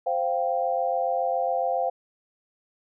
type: chord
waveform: sine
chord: C suspended fourth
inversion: none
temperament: just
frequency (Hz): 523.3 / 697.7 / 784.9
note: C5 / F5 / G5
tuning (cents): 0 / -2 / +2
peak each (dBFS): -27 / -26 / -28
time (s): 0.06-1.9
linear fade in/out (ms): 10
effects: none